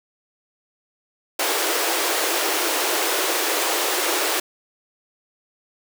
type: high-pass noise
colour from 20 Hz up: pink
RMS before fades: -22 dBFS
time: 1.39-4.4 s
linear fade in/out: 5 ms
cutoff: 310 Hz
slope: 96 dB/octave
effects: none